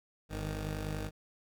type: tone pair together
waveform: 15% pulse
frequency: 50.32 / 155.56 Hz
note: G1 / D#3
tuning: +46 / 0 cents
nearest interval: octave + minor sixth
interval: 1954 cents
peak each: -30 / -34 dBFS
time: 0.29-1.11 s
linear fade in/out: 50 ms
effects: none